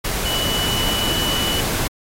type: tone in noise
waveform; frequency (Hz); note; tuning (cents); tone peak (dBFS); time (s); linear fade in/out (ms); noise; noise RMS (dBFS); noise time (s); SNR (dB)
sine; 2961; F#7; +1; -22; 0.25-1.61; 10; pink; -23; 0.04-1.88; -2
effects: AAC 48 kbps